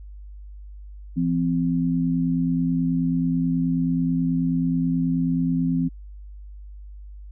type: tone pair together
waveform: sine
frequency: 169.2 / 258.5 Hz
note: E3 / C4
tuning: +45 / -21 cents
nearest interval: perfect fifth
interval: 734 cents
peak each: -22 / -22 dBFS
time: 1.16-5.89 s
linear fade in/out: 20 ms
effects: added 50 Hz sine -37 dBFS peak until 7.31 s